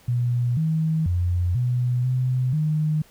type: tone with pitch steps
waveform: sine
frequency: 121.6 / 159.1 / 88.4 / 123.7 / 127.6 / 153.9 Hz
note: B2 / D#3 / F2 / B2 / C3 / D#3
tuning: -26 / +39 / +22 / +3 / -43 / -19 cents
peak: -19 dBFS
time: 0.08-3.02 s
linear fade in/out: 5 ms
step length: 490 ms
effects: pink hiss -54 dBFS RMS until 3.1 s